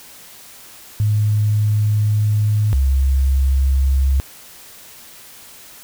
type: tone pair in turn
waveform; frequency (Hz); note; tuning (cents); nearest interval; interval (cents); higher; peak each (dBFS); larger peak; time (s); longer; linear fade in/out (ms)
sine; 105.7 / 67.21; G#2 / C2; +31 / +47; minor sixth; 784; first; -13 / -12; second; 1-2.73 / 2.73-4.2; first; 0
effects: white hiss -41 dBFS RMS until 5.83 s